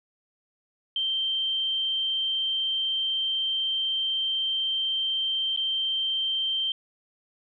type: tone with dropouts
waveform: sine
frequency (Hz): 3136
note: G7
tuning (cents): 0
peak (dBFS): -24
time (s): 0.96-6.72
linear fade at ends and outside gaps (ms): 2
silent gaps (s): 5.563-5.573
effects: none

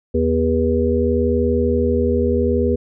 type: harmonic tone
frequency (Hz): 80.7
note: E2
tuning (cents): -36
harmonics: 1 / 3 / 5 / 6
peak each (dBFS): -20 / -20 / -20 / -20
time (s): 0.14-2.76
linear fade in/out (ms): 10
effects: none

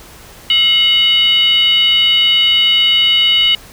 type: tone with frequency modulation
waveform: sine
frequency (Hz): 2954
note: F#7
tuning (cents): -3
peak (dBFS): -8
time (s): 0.5-3.55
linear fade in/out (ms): 2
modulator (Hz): 811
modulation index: 0.69
effects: pink hiss -38 dBFS RMS until 3.72 s

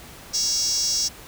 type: tone with high-pass filter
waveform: 5% pulse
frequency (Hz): 558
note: C#5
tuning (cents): +11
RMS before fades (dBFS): -23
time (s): 0.33-1.09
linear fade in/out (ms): 20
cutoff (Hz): 5600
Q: 6.5
effects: pink hiss -43 dBFS RMS until 1.27 s

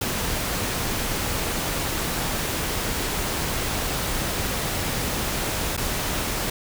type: noise with dropouts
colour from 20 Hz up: pink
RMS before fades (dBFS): -26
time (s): 0.01-6.5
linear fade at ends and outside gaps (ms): 5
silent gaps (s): 5.767-5.775
effects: none

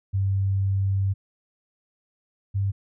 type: tone pair in turn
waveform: sine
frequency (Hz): 97.4 / 98.7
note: G2 / G2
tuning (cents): -11 / +12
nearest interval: unison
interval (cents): 23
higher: second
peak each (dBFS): -20 / -21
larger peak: first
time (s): 0.13-1.14 / 2.54-2.72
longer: first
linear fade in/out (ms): 20
effects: none

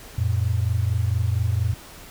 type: tone pair together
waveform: sine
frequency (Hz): 89.09 / 113.4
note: F2 / A#2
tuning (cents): +35 / -47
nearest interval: major third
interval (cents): 418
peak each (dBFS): -22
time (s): 0.18-1.74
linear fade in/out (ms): 5
effects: pink hiss -43 dBFS RMS until 2.1 s

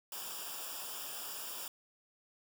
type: noise with comb filter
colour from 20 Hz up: white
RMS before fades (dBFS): -43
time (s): 0.12-1.68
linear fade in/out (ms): 2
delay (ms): 0.48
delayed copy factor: -0.8
effects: none

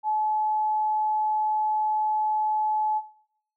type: tone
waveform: sine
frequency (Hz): 858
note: A5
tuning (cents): -44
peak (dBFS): -22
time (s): 0.03-3.02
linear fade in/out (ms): 50
effects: noise-tail reverb RT60 0.7 s tail -19 dB re dry

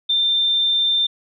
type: tone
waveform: sine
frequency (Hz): 3584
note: A7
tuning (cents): +31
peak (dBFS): -15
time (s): 0.09-1.07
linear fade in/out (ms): 10
effects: none

